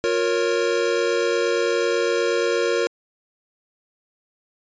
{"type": "chord", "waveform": "square", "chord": "Bb minor", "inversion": "second", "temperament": "equal with one note detuned", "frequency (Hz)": [357, 466.2, 554.4], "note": ["F4", "Bb4", "Db5"], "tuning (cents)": [38, 0, 0], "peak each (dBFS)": [-25, -22, -26], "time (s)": [0.04, 2.87], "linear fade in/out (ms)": 0, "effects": ["resampled to 16000 Hz"]}